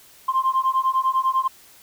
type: beating tone pair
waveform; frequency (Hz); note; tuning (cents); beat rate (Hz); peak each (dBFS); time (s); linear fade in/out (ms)
sine; 1046.5 / 1056.5; C6 / C6; 0 / +16; 10; -20; 0.28-1.48; 10
effects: tanh soft clip ceiling -12 dBFS + white hiss -50 dBFS RMS until 1.82 s